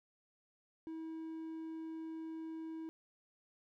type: tone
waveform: triangle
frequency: 322.1 Hz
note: E4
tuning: 40 cents flat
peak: -40 dBFS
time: 0.87-2.89 s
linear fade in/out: 0 ms
effects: none